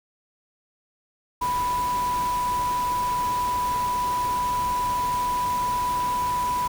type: tone in noise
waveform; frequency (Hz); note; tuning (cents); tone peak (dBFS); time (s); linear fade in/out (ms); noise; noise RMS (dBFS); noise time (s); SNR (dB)
sine; 987.8; B5; 0; -22; 1.41-6.68; 10; pink; -35; 1.41-6.68; +10
effects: none